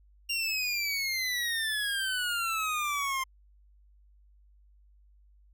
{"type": "exponential sweep", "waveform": "25% pulse", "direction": "down", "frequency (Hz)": [2794, 1046.5], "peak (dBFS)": -25, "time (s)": [0.29, 3.24], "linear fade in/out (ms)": 10, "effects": ["added 50 Hz sine -57 dBFS peak until 5.53 s"]}